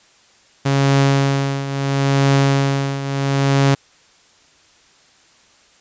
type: tone with tremolo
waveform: sawtooth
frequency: 138 Hz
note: C#3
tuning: 7 cents flat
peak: -7 dBFS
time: 0.65-3.75 s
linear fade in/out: 10 ms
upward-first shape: triangle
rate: 0.74 Hz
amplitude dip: 75%
effects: white hiss -52 dBFS RMS until 5.8 s + resampled to 16000 Hz